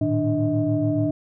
sine tone cluster, 108.9 / 115.9 / 153.9 / 296.9 / 636 Hz, A2 / A#2 / D#3 / D4 / D#5, -17 / -10 / -19 / +19 / +38 cents, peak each -27 / -26 / -29 / -21 / -27 dBFS, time 0.01-1.11 s, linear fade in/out 5 ms, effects tanh soft clip ceiling -9 dBFS

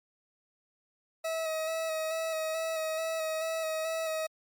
40% pulse tone with vibrato, 641 Hz, E5, 49 cents flat, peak -30 dBFS, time 1.24-4.27 s, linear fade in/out 10 ms, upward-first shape square, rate 2.3 Hz, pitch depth 19 cents each way, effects Opus 48 kbps

